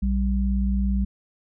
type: tone pair together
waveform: sine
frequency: 59.43 / 196 Hz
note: A#1 / G3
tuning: +34 / 0 cents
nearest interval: octave + major sixth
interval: 2066 cents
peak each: -21 / -24 dBFS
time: 0.02-1.05 s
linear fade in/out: 10 ms
effects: none